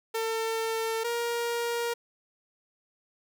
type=tone pair in turn; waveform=sawtooth; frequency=449.5 / 471.2 Hz; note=A4 / A#4; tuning=+37 / +19 cents; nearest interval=minor second; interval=82 cents; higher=second; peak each=-24 dBFS; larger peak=neither; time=0.14-1.04 / 1.04-1.94 s; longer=neither; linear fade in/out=10 ms; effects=none